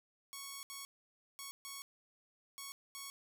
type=tone bursts at uneven times; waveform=5% pulse; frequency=1108.7 Hz; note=C#6; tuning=in tune; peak=-33 dBFS; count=6; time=0.33-0.63 / 0.7-0.85 / 1.39-1.51 / 1.65-1.82 / 2.58-2.72 / 2.95-3.1 s; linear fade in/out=0 ms; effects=none